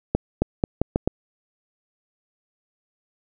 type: accelerating click train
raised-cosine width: 2 ms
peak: -5 dBFS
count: 6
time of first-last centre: 0.15-1.076 s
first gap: 270 ms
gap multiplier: 0.81
effects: none